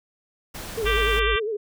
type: noise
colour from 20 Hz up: pink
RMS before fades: -36 dBFS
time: 0.54-1.2 s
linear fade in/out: 10 ms
type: tone with vibrato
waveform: sine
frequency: 433.5 Hz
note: A4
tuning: 26 cents flat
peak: -24 dBFS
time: 0.77-1.57 s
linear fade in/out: 10 ms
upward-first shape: sine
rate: 10 Hz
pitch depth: 100 cents each way
type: tone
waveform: sine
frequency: 53.4 Hz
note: G#1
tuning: 49 cents sharp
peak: -24 dBFS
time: 0.84-1.36 s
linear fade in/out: 5 ms
type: harmonic tone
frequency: 392 Hz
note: G4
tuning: in tune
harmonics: 3 / 4 / 5 / 6 / 7 / 8 / 9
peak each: -27 / -28 / -29 / -30 / -30 / -31 / -32 dBFS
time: 0.85-1.4 s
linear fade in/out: 20 ms
effects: none